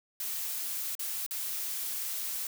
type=noise with dropouts; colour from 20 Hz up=blue; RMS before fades=-35 dBFS; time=0.2-2.47 s; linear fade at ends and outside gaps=2 ms; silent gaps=0.952-0.993 / 1.264-1.309 s; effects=none